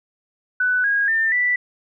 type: tone with pitch steps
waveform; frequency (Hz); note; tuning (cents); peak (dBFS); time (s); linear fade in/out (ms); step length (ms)
sine; 1494 / 1638.7 / 1797.3 / 1971.3; F#6 / G#6 / A6 / B6; +16 / -24 / +36 / -4; -16; 0.6-1.56; 5; 240
effects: none